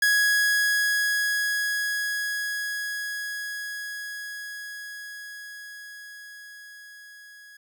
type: tone with level ramp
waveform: 45% pulse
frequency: 1665 Hz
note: G#6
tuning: 4 cents sharp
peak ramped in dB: -18 to -46 dBFS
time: 0.02-7.57 s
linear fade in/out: 5 ms
effects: none